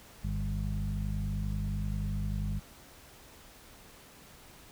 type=harmonic tone with a mistuned harmonic; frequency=50.2 Hz; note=G1; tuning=42 cents sharp; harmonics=1 / 2 / 3 / 4; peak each=-33 / -36 / -38 / -39 dBFS; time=0.23-2.6 s; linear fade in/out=20 ms; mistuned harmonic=3; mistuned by=+27 cents; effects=pink hiss -54 dBFS RMS until 4.71 s